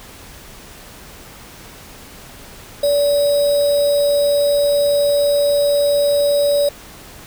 sine tone with sample-and-hold, 575 Hz, D5, 37 cents flat, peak -12 dBFS, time 2.83-6.69 s, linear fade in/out 5 ms, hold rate 4410 Hz, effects pink hiss -39 dBFS RMS until 7.26 s

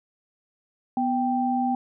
sine tone pair together, 247.5 / 784 Hz, B3 / G5, +4 / 0 cents, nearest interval octave + minor sixth, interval 1996 cents, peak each -24 dBFS, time 0.97-1.75 s, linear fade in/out 2 ms, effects none

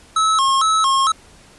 square tone with vibrato, 1183 Hz, D6, 12 cents sharp, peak -14 dBFS, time 0.16-1.12 s, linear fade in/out 5 ms, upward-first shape square, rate 2.2 Hz, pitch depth 160 cents each way, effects pink hiss -47 dBFS RMS until 1.58 s + resampled to 24000 Hz

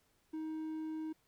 triangle tone, 314.7 Hz, D#4, 20 cents sharp, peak -36 dBFS, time 0.33-1.13 s, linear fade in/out 10 ms, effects pink hiss -74 dBFS RMS until 1.27 s

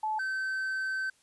sine / triangle tone pair in turn, 865 / 1541.3 Hz, A5 / G6, -30 / -30 cents, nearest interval minor seventh, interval 1000 cents, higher second, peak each -28 dBFS, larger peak neither, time 0.03-0.19 / 0.19-1.1 s, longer second, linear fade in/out 5 ms, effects white hiss -66 dBFS RMS until 1.22 s + resampled to 24000 Hz

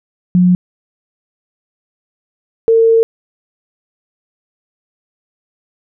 sine tone pair in turn, 180 / 453.6 Hz, F#3 / A#4, -47 / -47 cents, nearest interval octave + major third, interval 1600 cents, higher second, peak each -6 dBFS, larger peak neither, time 0.35-0.55 / 2.68-3.03 s, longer second, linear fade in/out 0 ms, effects none

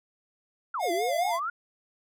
sine exponential two-way sweep, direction down then up, 1453 to 329.6 to 1453 Hz, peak -28 dBFS, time 0.74-1.5 s, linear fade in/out 5 ms, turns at 0.91 s
square tone with vibrato, 698.5 Hz, F5, in tune, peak -28 dBFS, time 0.79-1.4 s, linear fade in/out 50 ms, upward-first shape sine, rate 4.8 Hz, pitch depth 63 cents each way
effects none

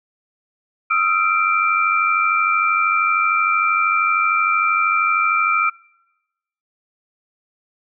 sine tone cluster, 1266 / 1359 / 2355 Hz, D#6 / F6 / D7, +30 / -48 / +4 cents, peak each -19 dBFS, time 0.9-5.7 s, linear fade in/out 10 ms, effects noise-tail reverb RT60 1.0 s tail -25 dB re dry

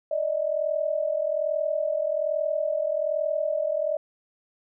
sine tone pair together, 588.8 / 630 Hz, D5 / D#5, +4 / +21 cents, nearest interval minor second, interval 117 cents, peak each -26 dBFS, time 0.11-3.97 s, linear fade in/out 5 ms, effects none

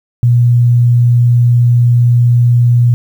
sine tone, 120.5 Hz, B2, 42 cents flat, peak -5 dBFS, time 0.23-2.94 s, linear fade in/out 0 ms, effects 7-bit

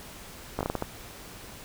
slowing click train, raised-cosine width 1 ms, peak -14 dBFS, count 7, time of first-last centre 0.59-0.824 s, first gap 17 ms, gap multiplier 1.33, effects pink hiss -45 dBFS RMS until 1.64 s

